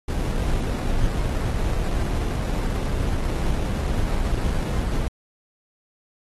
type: noise with sample-and-hold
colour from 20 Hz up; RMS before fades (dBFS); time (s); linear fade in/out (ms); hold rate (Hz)
brown; -23; 0.08-5.08; 5; 3150
effects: AAC 32 kbps